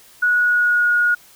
sine tone with pitch glide, 1462 to 1442.7 Hz, F#6 to F#6, -21 to -44 cents, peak -13 dBFS, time 0.22-1.15 s, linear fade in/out 10 ms, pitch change -23 cents, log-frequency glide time 0.34-0.9 s, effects white hiss -48 dBFS RMS until 1.35 s

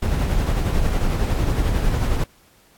brown noise with tremolo, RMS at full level -18 dBFS, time 0.02-2.24 s, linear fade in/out 5 ms, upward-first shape sine, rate 11 Hz, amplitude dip 35%, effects pink hiss -55 dBFS RMS until 2.77 s + AAC 64 kbps

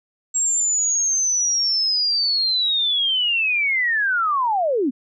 sine linear sweep, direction down, 7600 to 230 Hz, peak -17 dBFS, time 0.34-4.91 s, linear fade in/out 20 ms, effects none

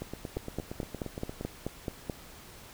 two click trains, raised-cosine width 2 ms, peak -23 / -19 dBFS, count 13 / 9, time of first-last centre 0.02-1.41 / 0.37-2.098 s, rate 8.63 / 4.63 Hz, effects pink hiss -50 dBFS RMS until 2.73 s

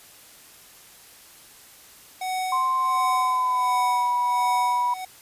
square tone with tremolo, 746 Hz, F#5, 14 cents sharp, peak -25 dBFS, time 2.21-5.05 s, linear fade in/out 5 ms, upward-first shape sine, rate 1.4 Hz, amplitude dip 75%
sine tone with pitch glide, 1046.5 to 976.4 Hz, C6 to B5, 0 to -20 cents, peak -20 dBFS, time 2.52-4.94 s, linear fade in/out 5 ms, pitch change -120 cents, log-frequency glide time 2.93-3.99 s
effects white hiss -49 dBFS RMS until 5.21 s + resampled to 32000 Hz

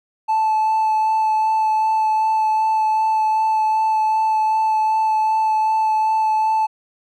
triangle tone with vibrato, 873 Hz, A5, 14 cents flat, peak -12 dBFS, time 0.28-6.67 s, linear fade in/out 20 ms, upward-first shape sine, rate 2.6 Hz, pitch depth 11 cents each way, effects tanh soft clip ceiling -10 dBFS

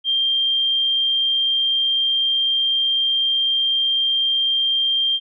sine tone, 3182 Hz, G7, 25 cents sharp, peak -16 dBFS, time 0.04-5.2 s, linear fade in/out 50 ms, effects none

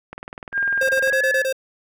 click train, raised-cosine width 0.5 ms, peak -19 dBFS, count 21, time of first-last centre 0.13-1.125 s, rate 20.1 Hz
sine tone with pitch glide, 1610 to 1715.6 Hz, G6 to A6, +46 to -44 cents, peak -18 dBFS, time 0.52-1.46 s, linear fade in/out 50 ms, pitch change +110 cents, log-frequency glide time 1.01-1.24 s
square tone bursts, 529 Hz, C5, 19 cents sharp, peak -20 dBFS, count 7, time 0.81-1.527 s, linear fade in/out 5 ms, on 81 ms, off 25 ms
effects none

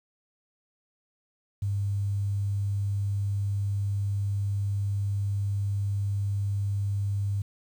sine tone with quantisation, 100 Hz, G2, 35 cents sharp, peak -25 dBFS, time 1.62-7.42 s, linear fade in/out 5 ms, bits 9, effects none

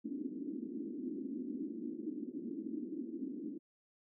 white band-pass noise, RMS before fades -42 dBFS, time 0.04-3.59 s, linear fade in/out 20 ms, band 230 to 320 Hz, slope 48 dB/octave, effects none

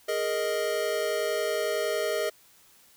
square chord, Ab suspended second, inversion none, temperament equal, 415.3 / 466.2 / 622.3 Hz, Ab4 / Bb4 / Eb5, 0 / 0 / 0 cents, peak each -32 / -32 / -30 dBFS, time 0.08-2.3 s, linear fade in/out 10 ms, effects white hiss -58 dBFS RMS until 2.96 s

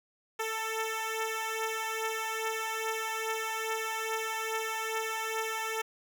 10% pulse beating tone pair, 442.8 / 445.2 Hz, A4 / A4, +11 / +20 cents, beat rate 2.4 Hz, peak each -25 / -29 dBFS, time 0.39-5.82 s, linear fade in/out 10 ms, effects none

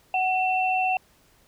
sine tone pair together, 746.8 / 2693 Hz, F#5 / E7, +16 / +36 cents, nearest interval octave + minor seventh, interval 2220 cents, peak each -22 / -26 dBFS, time 0.14-0.97 s, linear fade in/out 2 ms, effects pink hiss -60 dBFS RMS until 1.47 s

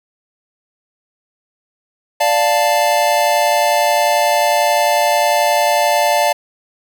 square chord, D minor, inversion none, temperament equal, 587.3 / 698.5 / 880 Hz, D5 / F5 / A5, 0 / 0 / 0 cents, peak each -17 dBFS, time 2.2-6.33 s, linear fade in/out 10 ms, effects none

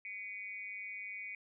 sine tone with amplitude modulation, 2250 Hz, C#7, 25 cents sharp, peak -37 dBFS, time 0.05-1.35 s, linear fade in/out 2 ms, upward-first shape sine, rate 203 Hz, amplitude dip 100%, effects none

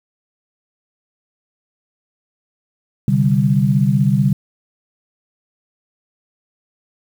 sine chord, C suspended second, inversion none, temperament equal, 130.81 / 146.83 / 196 Hz, C3 / D3 / G3, 0 / 0 / 0 cents, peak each -16 dBFS, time 3.08-4.33 s, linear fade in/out 2 ms, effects 7-bit

